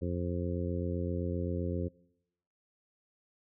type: harmonic tone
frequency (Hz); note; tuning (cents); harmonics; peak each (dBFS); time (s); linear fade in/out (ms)
87.7; F2; +8; 1 / 2 / 3 / 4 / 5 / 6; -34 / -37 / -39 / -40 / -41 / -42; 0.01-1.89; 20
effects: noise-tail reverb RT60 0.8 s tail -23 dB re dry